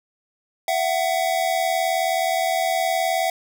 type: tone pair together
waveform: square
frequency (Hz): 669 / 748.2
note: E5 / F#5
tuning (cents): +25 / +19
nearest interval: major second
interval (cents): 194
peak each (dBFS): -23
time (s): 0.68-3.3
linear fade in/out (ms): 2
effects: none